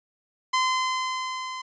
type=tone with level ramp; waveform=sawtooth; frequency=1030 Hz; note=C6; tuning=28 cents flat; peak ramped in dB=-16 to -29 dBFS; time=0.53-1.62 s; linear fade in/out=10 ms; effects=resampled to 16000 Hz